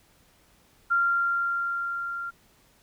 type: tone with level ramp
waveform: sine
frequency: 1386 Hz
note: F6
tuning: 14 cents flat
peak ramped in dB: -19 to -31 dBFS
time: 0.9-2.31 s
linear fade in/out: 20 ms
effects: pink hiss -61 dBFS RMS until 2.82 s